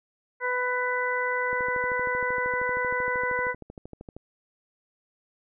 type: harmonic tone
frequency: 497.7 Hz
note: B4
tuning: 13 cents sharp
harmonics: 1 / 2 / 3 / 4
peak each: -30 / -30 / -30 / -30 dBFS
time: 0.4-3.55 s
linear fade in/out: 50 ms
type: click train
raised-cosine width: 2 ms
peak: -27 dBFS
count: 35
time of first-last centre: 1.53-4.166 s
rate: 12.9 Hz
effects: none